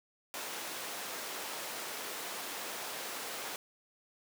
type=high-pass noise; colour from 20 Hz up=pink; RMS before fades=-41 dBFS; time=0.34-3.56 s; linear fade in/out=0 ms; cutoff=460 Hz; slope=12 dB/octave; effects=none